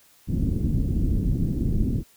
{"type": "low-pass noise", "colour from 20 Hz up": "pink", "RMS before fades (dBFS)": -23, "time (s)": [0.27, 2.04], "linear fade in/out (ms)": 50, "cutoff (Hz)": 280, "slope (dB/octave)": 24, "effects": ["white hiss -57 dBFS RMS until 2.16 s"]}